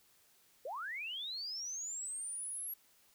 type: linear sweep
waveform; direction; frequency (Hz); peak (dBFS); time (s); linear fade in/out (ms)
sine; up; 466.2 to 11570; -39; 0.65-2.74; 5
effects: white hiss -68 dBFS RMS until 3.14 s